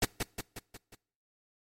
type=noise with echo; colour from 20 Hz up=pink; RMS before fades=-26 dBFS; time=0.02-0.05 s; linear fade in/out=5 ms; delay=180 ms; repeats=5; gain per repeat=-5 dB; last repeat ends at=0.95 s; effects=noise-tail reverb RT60 0.6 s tail -25 dB re dry + MP3 64 kbps